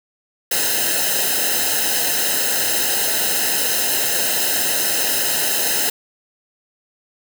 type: noise with comb filter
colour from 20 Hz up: white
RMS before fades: -19 dBFS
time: 0.51-5.9 s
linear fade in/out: 5 ms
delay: 0.87 ms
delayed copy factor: -0.95
effects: none